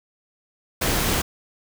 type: noise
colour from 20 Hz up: pink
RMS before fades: -22 dBFS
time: 0.81-1.22 s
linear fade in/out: 10 ms
effects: none